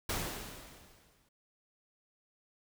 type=noise with exponential decay; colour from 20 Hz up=pink; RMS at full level=-33 dBFS; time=0.09-1.29 s; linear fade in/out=5 ms; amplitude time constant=260 ms; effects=none